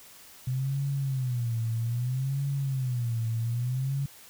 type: tone with vibrato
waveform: sine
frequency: 125.9 Hz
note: B2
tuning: 34 cents sharp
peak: -26 dBFS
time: 0.47-4.06 s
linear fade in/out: 5 ms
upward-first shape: sine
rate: 0.62 Hz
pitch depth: 180 cents each way
effects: white hiss -51 dBFS RMS until 4.29 s